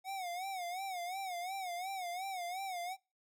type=tone with vibrato; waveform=square; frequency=737 Hz; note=F#5; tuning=7 cents flat; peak=-39 dBFS; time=0.04-2.97 s; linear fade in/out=50 ms; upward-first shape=sine; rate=2.8 Hz; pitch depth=110 cents each way; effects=noise-tail reverb RT60 0.3 s tail -26 dB re dry